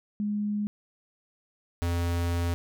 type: tone pair in turn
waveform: sine / square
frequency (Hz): 207.7 / 85.95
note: G#3 / F2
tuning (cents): 0 / -27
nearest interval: octave + minor third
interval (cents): 1527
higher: first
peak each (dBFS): -26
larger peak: neither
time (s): 0.2-0.67 / 1.82-2.54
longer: second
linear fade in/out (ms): 0
effects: none